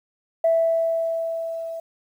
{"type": "tone with level ramp", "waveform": "sine", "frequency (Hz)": 659.3, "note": "E5", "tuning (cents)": 0, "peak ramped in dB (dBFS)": [-14, -29], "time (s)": [0.44, 1.8], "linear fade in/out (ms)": 5, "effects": ["tanh soft clip ceiling -10 dBFS", "9-bit"]}